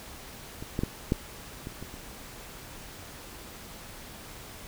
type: clicks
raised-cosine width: 3 ms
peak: -25 / -15 / -14 / -10 / -23 / -26 / -30 dBFS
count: 7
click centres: 0.625 / 0.791 / 0.835 / 1.121 / 1.671 / 1.826 / 1.941 s
effects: pink hiss -45 dBFS RMS until 4.67 s